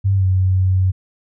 sine tone with pitch glide, 97.8 to 93.55 Hz, G2 to F#2, -4 to +20 cents, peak -12 dBFS, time 0.04-0.92 s, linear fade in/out 20 ms, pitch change -76 cents, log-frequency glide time 0.15-0.26 s, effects none

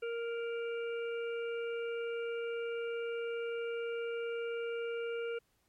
harmonic tone, 466.2 Hz, A#4, in tune, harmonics 1 / 3 / 5 / 6, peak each -35 / -45 / -49 / -51 dBFS, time 0.02-5.39 s, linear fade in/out 10 ms, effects pink hiss -75 dBFS RMS until 5.68 s + MP3 64 kbps

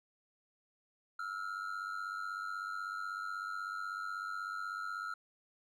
triangle ring-modulated tone, 1368 Hz, F6, 36 cents flat, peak -33 dBFS, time 1.19-5.14 s, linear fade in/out 5 ms, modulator 48.1 Hz, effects none

